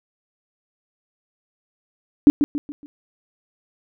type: tone with echo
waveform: sine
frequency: 290 Hz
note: D4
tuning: 22 cents flat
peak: -5 dBFS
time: 2.27-2.3 s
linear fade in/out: 0 ms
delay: 140 ms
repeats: 4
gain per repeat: -8 dB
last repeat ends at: 2.86 s
effects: none